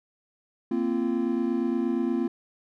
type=chord; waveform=triangle; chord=Bb suspended second; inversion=none; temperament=equal with one note detuned; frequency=233.1 / 261.6 / 342 Hz; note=Bb3 / C4 / F4; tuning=0 / 0 / -36 cents; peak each=-26 dBFS; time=0.71-2.28 s; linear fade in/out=5 ms; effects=none